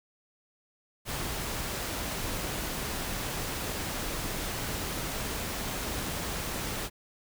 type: noise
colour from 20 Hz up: pink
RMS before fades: -34 dBFS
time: 1.05-6.9 s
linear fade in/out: 50 ms
effects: none